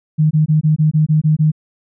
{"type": "tone bursts", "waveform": "sine", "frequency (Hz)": 154.4, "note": "D#3", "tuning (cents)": -13, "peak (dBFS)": -9, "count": 9, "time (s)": [0.18, 1.518], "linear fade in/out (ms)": 20, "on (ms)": 130, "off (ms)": 21, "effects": []}